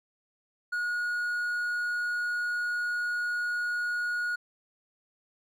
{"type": "tone", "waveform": "triangle", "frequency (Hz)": 1447, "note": "F#6", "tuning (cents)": -39, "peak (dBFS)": -26, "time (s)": [0.72, 4.36], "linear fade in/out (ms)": 10, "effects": []}